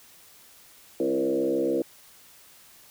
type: tone with frequency modulation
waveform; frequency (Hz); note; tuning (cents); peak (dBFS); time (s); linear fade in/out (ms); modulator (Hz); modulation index
sine; 407.2; G#4; -34; -22; 1-1.82; 2; 67; 2.1
effects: white hiss -53 dBFS RMS until 2.9 s